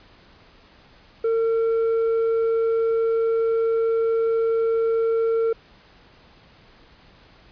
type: tone with tanh clipping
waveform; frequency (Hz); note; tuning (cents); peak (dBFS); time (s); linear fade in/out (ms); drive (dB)
sine; 454.1; A#4; -45; -19; 1.24-5.53; 5; 4
effects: pink hiss -52 dBFS RMS until 7.51 s + resampled to 11025 Hz